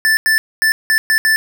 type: tone bursts at uneven times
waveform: square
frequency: 1761 Hz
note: A6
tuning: 1 cent sharp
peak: -11 dBFS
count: 6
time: 0.05-0.17 / 0.26-0.38 / 0.62-0.72 / 0.9-0.98 / 1.1-1.18 / 1.25-1.36 s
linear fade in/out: 0 ms
effects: none